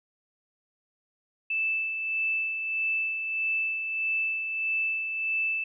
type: tone with tremolo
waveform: sine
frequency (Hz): 2637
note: E7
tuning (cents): 0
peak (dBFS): -24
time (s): 1.5-5.64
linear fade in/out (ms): 5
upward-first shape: sine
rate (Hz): 1.6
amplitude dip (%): 45
effects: none